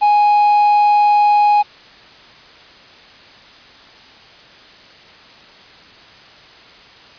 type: tone with quantisation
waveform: triangle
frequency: 830.6 Hz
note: G#5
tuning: in tune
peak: -7 dBFS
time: 0.01-1.63 s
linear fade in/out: 20 ms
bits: 6
effects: white hiss -42 dBFS RMS until 7.18 s + resampled to 11025 Hz